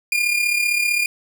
40% pulse tone with amplitude modulation, 2415 Hz, D7, 48 cents sharp, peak -14 dBFS, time 0.12-1.06 s, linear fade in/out 2 ms, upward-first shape sine, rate 35.5 Hz, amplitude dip 55%, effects none

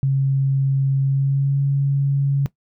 sine tone with pitch glide, 136 to 139.18 Hz, C#3 to C#3, -33 to +7 cents, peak -15 dBFS, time 0.03-2.46 s, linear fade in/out 0 ms, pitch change +40 cents, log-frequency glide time 1.02-1.6 s, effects noise-tail reverb RT60 0.1 s tail -17 dB re dry

